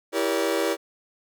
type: chord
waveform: 40% pulse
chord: E diminished seventh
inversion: none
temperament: just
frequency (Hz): 329.6 / 395.6 / 474.7 / 569.6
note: E4 / G4 / Bb4 / Db5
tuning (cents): 0 / +16 / +31 / +47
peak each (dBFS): -27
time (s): 0.12-0.77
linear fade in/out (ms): 50
effects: none